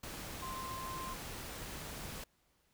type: tone in noise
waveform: sine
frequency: 1046.5 Hz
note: C6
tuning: in tune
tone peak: -42 dBFS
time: 0.42-1.14 s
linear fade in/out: 5 ms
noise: pink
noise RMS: -45 dBFS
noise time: 0.03-2.24 s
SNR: 0 dB
effects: pink hiss -74 dBFS RMS until 2.73 s